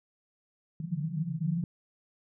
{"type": "band-pass noise", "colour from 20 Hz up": "white", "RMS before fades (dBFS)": -32, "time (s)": [0.8, 1.64], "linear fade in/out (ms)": 2, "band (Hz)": [150, 170], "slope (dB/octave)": 96, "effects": []}